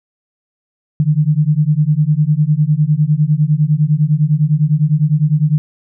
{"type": "beating tone pair", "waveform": "sine", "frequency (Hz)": [146.5, 156.4], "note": ["D3", "D#3"], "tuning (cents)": [-4, 9], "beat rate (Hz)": 9.9, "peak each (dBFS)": -13, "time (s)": [1, 5.58], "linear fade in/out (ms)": 0, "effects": []}